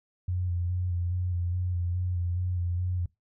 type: tone with vibrato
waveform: sine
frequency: 89 Hz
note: F2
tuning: 33 cents sharp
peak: -26 dBFS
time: 0.28-3.06 s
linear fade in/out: 5 ms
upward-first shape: square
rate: 2.4 Hz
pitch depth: 27 cents each way
effects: noise-tail reverb RT60 0.2 s tail -23 dB re dry